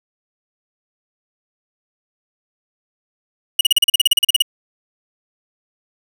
45% pulse tone bursts, 2900 Hz, F#7, 35 cents flat, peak -8 dBFS, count 15, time 3.59-4.422 s, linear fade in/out 5 ms, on 20 ms, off 38 ms, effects none

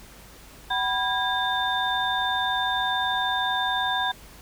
sine tone cluster, 757 / 984 / 1628 / 3597 Hz, F#5 / B5 / G#6 / A7, +39 / -7 / -35 / +37 cents, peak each -28 dBFS, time 0.7-4.12 s, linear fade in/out 10 ms, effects added 50 Hz sine -51 dBFS peak until 4.41 s + pink hiss -48 dBFS RMS until 4.41 s

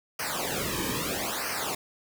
pink noise with flanger, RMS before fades -31 dBFS, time 0.19-1.75 s, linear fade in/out 5 ms, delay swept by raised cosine 0.27 to 1.47 ms, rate 0.77 Hz, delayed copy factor -1, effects none

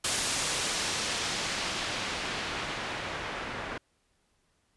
white noise with low-pass filter sweep, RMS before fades -33 dBFS, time 0.04-3.78 s, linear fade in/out 5 ms, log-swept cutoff 9600 to 1600 Hz, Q 0.76, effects pink hiss -72 dBFS RMS until 4.76 s + resampled to 24000 Hz

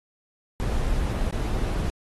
brown noise with dropouts, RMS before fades -25 dBFS, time 0.6-1.9 s, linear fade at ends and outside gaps 0 ms, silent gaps 1.31-1.326 s, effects AAC 32 kbps

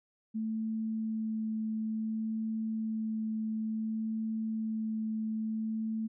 sine tone with vibrato, 220 Hz, A3, in tune, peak -31 dBFS, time 0.34-6.08 s, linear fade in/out 20 ms, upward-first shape sine, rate 0.57 Hz, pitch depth 8 cents each way, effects none

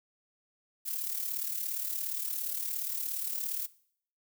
violet noise with amplitude modulation, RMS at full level -32 dBFS, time 0.85-3.67 s, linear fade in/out 20 ms, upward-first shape sine, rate 37.2 Hz, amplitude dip 60%, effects noise-tail reverb RT60 0.6 s tail -20 dB re dry

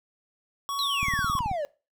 square tone, 1119 Hz, C#6, 16 cents sharp, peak -29 dBFS, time 0.69-1.39 s, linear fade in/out 0 ms
triangle exponential sweep, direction down, 4171 to 554.4 Hz, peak -25 dBFS, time 0.79-1.65 s, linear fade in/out 0 ms
click train, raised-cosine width 5 ms, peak -21 dBFS, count 10, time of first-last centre 1.03-1.514 s, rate 18.6 Hz
effects noise-tail reverb RT60 0.3 s tail -21 dB re dry

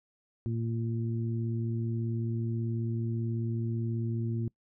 harmonic tone, 114.8 Hz, A#2, 26 cents flat, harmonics 1 / 2 / 3, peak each -30 / -36 / -40 dBFS, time 0.46-4.48 s, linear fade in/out 0 ms, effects noise-tail reverb RT60 0.1 s tail -25 dB re dry

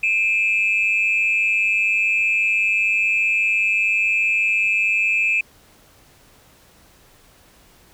sine tone pair together, 2392 / 2597 Hz, D7 / E7, +31 / -26 cents, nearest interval minor second, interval 143 cents, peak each -19 / -17 dBFS, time 0.03-5.41 s, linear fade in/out 5 ms, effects tanh soft clip ceiling -10 dBFS + pink hiss -52 dBFS RMS until 7.93 s

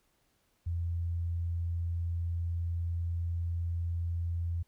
sine tone, 85.1 Hz, F2, 44 cents flat, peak -30 dBFS, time 0.66-4.63 s, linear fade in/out 10 ms, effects pink hiss -73 dBFS RMS until 4.67 s

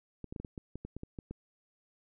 clicks, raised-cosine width 3 ms, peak -28 dBFS, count 12, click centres 0.243 / 0.325 / 0.362 / 0.4 / 0.448 / 0.578 / 0.756 / 0.85 / 0.966 / 1.034 / 1.188 / 1.31 s, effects none

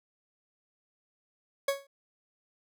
40% pulse tone with exponential decay, 554.4 Hz, C#5, in tune, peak -22 dBFS, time 1.68-1.87 s, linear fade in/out 5 ms, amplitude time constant 40 ms, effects none

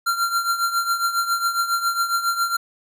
square tone with tremolo, 1377 Hz, F6, 25 cents flat, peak -17 dBFS, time 0.06-2.57 s, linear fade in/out 10 ms, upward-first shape triangle, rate 7.3 Hz, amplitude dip 75%, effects none

